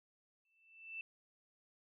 sine tone with exponential growth, 2658 Hz, E7, 14 cents sharp, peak -40 dBFS, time 0.45-1.01 s, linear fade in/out 2 ms, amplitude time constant 120 ms, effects none

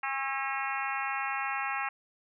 harmonic tone with a mistuned harmonic, 271.6 Hz, C#4, 35 cents flat, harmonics 3 / 4 / 5 / 6 / 7 / 8 / 9 / 10, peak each -36 / -37 / -38 / -39 / -39 / -40 / -41 / -41 dBFS, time 0.03-1.89 s, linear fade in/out 5 ms, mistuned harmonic 5, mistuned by -41 cents, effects none

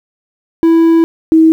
triangle / sine tone pair in turn, 329.6 / 321.1 Hz, E4 / E4, 0 / -45 cents, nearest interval unison, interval 45 cents, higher first, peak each -3 dBFS, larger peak neither, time 0.63-1.04 / 1.32-1.52 s, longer first, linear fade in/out 0 ms, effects 7-bit

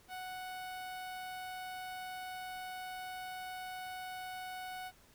sawtooth tone with notch filter, 740 Hz, F#5, in tune, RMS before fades -44 dBFS, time 0.08-4.92 s, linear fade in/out 50 ms, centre 6600 Hz, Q 1.8, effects pink hiss -64 dBFS RMS until 5.14 s

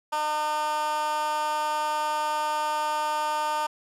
15% pulse tone with high-pass filter, 303.4 Hz, D#4, 44 cents flat, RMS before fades -27 dBFS, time 0.12-3.67 s, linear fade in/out 10 ms, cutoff 880 Hz, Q 2.7, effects low-pass 12000 Hz 12 dB/octave

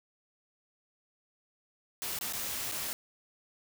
white noise with dropouts, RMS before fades -36 dBFS, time 2.02-2.93 s, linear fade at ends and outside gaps 0 ms, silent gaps 2.188-2.211 / 2.325-2.334 / 2.715-2.721 s, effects none

